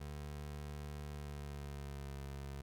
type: tone with pitch glide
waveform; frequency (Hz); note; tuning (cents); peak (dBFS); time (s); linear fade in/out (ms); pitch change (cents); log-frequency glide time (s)
25% pulse; 73.42 to 69.3; D2 to C#2; 0 to 0; -40; 0-2.62; 10; -100; 1.09-2.13
effects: none